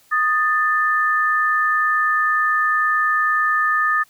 sine tone pair together, 1239.9 / 1769 Hz, D#6 / A6, -6 / +9 cents, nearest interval tritone, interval 615 cents, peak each -18 dBFS, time 0.11-4.04 s, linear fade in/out 20 ms, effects white hiss -55 dBFS RMS until 4.09 s

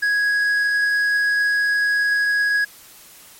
sine tone with tanh clipping, 1661.2 Hz, G#6, in tune, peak -17 dBFS, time 0.02-2.65 s, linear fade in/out 10 ms, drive 6 dB, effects white hiss -45 dBFS RMS until 3.39 s + MP3 64 kbps

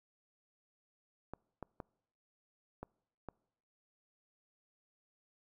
clicks, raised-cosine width 1 ms, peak -29 dBFS, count 5, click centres 1.336 / 1.627 / 1.802 / 2.83 / 3.287 s, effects noise-tail reverb RT60 0.8 s tail -26 dB re dry

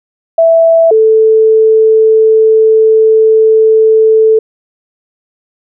sine tone pair in turn, 659.3 / 440 Hz, E5 / A4, 0 / 0 cents, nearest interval perfect fifth, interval 700 cents, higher first, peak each -3 dBFS, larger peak neither, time 0.38-0.91 / 0.91-4.39 s, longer second, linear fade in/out 5 ms, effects none

